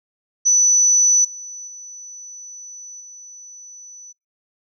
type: tone with level steps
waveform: sine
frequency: 5970 Hz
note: F#8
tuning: 15 cents sharp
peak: -11 / -31 / -34 / -37 dBFS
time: 0.45-4.13 s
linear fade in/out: 20 ms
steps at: 1.24 / 1.67 / 3 s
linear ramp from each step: 10 ms
effects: noise-tail reverb RT60 0.2 s tail -25 dB re dry